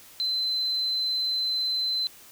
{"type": "tone", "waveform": "sine", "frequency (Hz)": 4061, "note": "B7", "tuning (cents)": 48, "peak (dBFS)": -24, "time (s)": [0.2, 2.07], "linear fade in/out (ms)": 0, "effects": ["white hiss -50 dBFS RMS until 2.31 s"]}